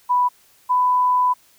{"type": "tone pair in turn", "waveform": "sine", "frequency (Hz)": [988, 997.2], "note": ["B5", "B5"], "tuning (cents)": [0, 16], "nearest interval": "unison", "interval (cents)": 16, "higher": "second", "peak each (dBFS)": -14, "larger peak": "neither", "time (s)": [[0.09, 0.29], [0.69, 1.34]], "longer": "second", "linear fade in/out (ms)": 20, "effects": ["white hiss -55 dBFS RMS until 1.58 s"]}